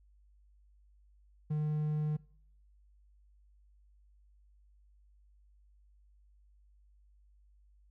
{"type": "tone", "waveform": "triangle", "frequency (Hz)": 151.8, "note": "D#3", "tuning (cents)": -42, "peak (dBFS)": -28, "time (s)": [1.5, 2.17], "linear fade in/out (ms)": 10, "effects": ["noise-tail reverb RT60 0.6 s tail -22 dB re dry", "added 50 Hz sine -61 dBFS peak until 7.9 s"]}